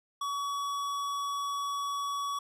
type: tone with tanh clipping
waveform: sine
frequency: 1131 Hz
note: C#6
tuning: 34 cents sharp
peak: -33 dBFS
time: 0.21-2.39 s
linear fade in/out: 5 ms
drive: 17 dB
effects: none